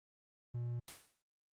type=tone; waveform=triangle; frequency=120 Hz; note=B2; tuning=49 cents flat; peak=-35 dBFS; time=0.54-0.8 s; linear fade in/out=10 ms
type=noise with exponential decay; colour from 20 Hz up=white; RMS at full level=-45 dBFS; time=0.88-1.22 s; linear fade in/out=2 ms; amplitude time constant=72 ms
effects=low-pass 10000 Hz 12 dB/octave + Opus 32 kbps